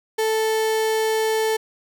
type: tone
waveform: 35% pulse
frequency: 440 Hz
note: A4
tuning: in tune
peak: -17 dBFS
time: 0.18-1.57 s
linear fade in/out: 10 ms
effects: none